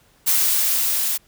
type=noise with level ramp; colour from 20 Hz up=blue; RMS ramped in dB=-17 to -22 dBFS; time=0.26-1.18 s; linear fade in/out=20 ms; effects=pink hiss -57 dBFS RMS until 1.27 s